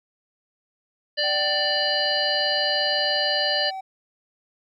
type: harmonic tone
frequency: 591 Hz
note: D5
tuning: 11 cents sharp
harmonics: 1 / 3 / 5 / 7 / 8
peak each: -27 / -27 / -27 / -27 / -27 dBFS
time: 1.17-3.71 s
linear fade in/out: 20 ms
type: tone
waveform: triangle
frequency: 765 Hz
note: G5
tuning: 42 cents flat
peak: -28 dBFS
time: 1.23-3.81 s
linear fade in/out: 10 ms
type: click train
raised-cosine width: 1 ms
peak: -36 dBFS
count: 32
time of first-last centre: 1.36-3.162 s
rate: 17.2 Hz
effects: none